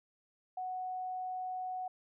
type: tone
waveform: sine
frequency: 740 Hz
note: F#5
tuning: in tune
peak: -36 dBFS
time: 0.57-1.88 s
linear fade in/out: 5 ms
effects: none